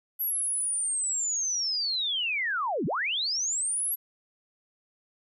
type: linear two-way sweep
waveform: sine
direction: down then up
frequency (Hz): 11750 to 130 to 11750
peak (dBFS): -26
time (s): 0.19-3.96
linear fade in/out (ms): 20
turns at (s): 2.86
effects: none